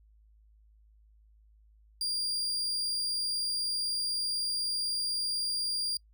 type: tone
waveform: 35% pulse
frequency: 4786 Hz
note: D8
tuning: 32 cents sharp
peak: -28 dBFS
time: 2.01-5.97 s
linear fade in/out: 2 ms
effects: noise-tail reverb RT60 0.1 s tail -26 dB re dry + added 53 Hz sine -58 dBFS peak until 6.13 s